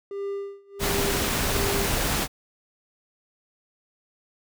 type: tone with tremolo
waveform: triangle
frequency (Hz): 398.6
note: G4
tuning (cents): +29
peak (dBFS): -25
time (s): 0.11-1.87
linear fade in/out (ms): 2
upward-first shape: sine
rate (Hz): 1.4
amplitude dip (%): 95
type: noise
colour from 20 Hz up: pink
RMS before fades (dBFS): -25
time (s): 0.79-2.28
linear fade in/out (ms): 50
effects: none